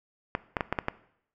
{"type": "clicks", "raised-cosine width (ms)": 0.5, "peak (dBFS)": -11, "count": 6, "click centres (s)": [0.351, 0.568, 0.608, 0.726, 0.788, 0.884], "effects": ["noise-tail reverb RT60 0.7 s tail -18 dB re dry"]}